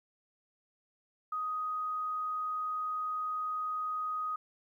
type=tone; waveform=sine; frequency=1250 Hz; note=D#6; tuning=8 cents sharp; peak=-32 dBFS; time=1.32-4.36 s; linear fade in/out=5 ms; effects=12-bit